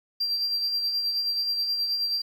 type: tone with tremolo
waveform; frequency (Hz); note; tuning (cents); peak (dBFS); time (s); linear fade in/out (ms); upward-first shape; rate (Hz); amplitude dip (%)
sine; 4726; D8; +10; -20; 0.2-2.22; 10; sine; 9.4; 50
effects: tanh soft clip ceiling -22 dBFS + 9-bit